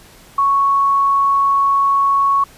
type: tone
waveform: sine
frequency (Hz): 1108.7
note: C#6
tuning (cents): 0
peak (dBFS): -11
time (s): 0.38-2.44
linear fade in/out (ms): 5
effects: pink hiss -44 dBFS RMS until 2.57 s + resampled to 32000 Hz